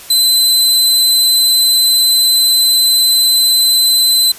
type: tone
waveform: sawtooth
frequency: 4044 Hz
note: B7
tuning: 40 cents sharp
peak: -5 dBFS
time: 0.1-4.32 s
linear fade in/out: 5 ms
effects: white hiss -34 dBFS RMS until 4.38 s + resampled to 32000 Hz